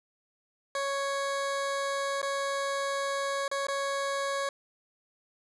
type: tone with dropouts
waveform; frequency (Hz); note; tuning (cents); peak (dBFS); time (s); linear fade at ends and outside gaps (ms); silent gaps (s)
20% pulse; 554.4; C#5; 0; -24; 0.75-4.49; 2; 2.217-2.228 / 3.48-3.514 / 3.669-3.684
effects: resampled to 22050 Hz + 10-bit